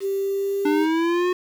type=tone with pitch glide; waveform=sine; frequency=392 to 398.9 Hz; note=G4 to G4; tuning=0 to +30 cents; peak=-21 dBFS; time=0-0.87 s; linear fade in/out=50 ms; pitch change=+30 cents; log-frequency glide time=0.18-0.74 s
type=linear sweep; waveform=square; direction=up; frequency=294.7 to 365.1 Hz; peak=-19 dBFS; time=0.65-1.33 s; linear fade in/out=5 ms
effects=low-pass 3000 Hz 12 dB/octave + 7-bit